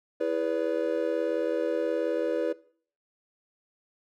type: chord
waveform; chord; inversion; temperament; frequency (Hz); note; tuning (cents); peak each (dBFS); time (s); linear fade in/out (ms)
triangle; E dominant seventh; none; equal with one note detuned; 329.6 / 415.3 / 493.9 / 572.6; E4 / G#4 / B4 / D5; 0 / 0 / 0 / -44; -30 / -32 / -26 / -29; 0.2-2.53; 10
effects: noise-tail reverb RT60 0.5 s tail -20 dB re dry